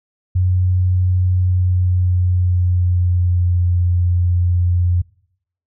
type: tone with pitch glide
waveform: sine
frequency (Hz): 91.3 to 88.39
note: F#2 to F2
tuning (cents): -23 to +21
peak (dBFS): -12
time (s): 0.35-5.02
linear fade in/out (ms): 10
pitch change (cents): -56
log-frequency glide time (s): 1.34-3.67
effects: noise-tail reverb RT60 0.7 s tail -24 dB re dry